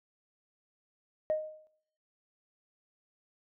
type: tone with exponential decay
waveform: sine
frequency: 620 Hz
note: D#5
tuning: 6 cents flat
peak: -23 dBFS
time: 1.3-1.67 s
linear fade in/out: 0 ms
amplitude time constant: 80 ms
effects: noise-tail reverb RT60 0.7 s tail -21 dB re dry + tanh soft clip ceiling -22 dBFS